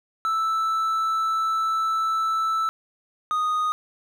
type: tone pair in turn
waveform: triangle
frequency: 1318.5 / 1241 Hz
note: E6 / D#6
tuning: 0 / -5 cents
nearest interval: minor second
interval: 105 cents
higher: first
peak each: -19 dBFS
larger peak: neither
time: 0.25-2.69 / 3.31-3.72 s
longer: first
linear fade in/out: 0 ms
effects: none